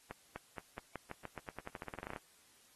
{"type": "accelerating click train", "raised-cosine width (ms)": 0.5, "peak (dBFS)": -28, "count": 21, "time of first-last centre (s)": [0.11, 2.162], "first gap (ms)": 250, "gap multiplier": 0.89, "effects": ["white hiss -66 dBFS RMS until 2.75 s", "AAC 32 kbps"]}